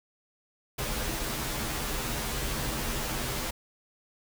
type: noise with comb filter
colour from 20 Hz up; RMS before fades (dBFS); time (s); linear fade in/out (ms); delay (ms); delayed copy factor
pink; -32; 0.78-3.51; 10; 11; -1
effects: none